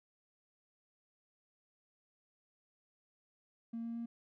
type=tone with pitch steps; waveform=triangle; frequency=230 / 231.6 / 233.2 Hz; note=A#3 / A#3 / A#3; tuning=-23 / -11 / +1 cents; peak=-35 dBFS; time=3.73-4.06 s; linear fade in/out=10 ms; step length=110 ms; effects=tanh soft clip ceiling -35 dBFS